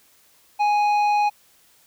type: tone with tanh clipping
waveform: sine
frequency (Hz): 830.6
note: G#5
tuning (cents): 0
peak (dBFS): -18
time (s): 0.59-1.3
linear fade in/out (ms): 20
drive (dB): 9
effects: white hiss -57 dBFS RMS until 1.86 s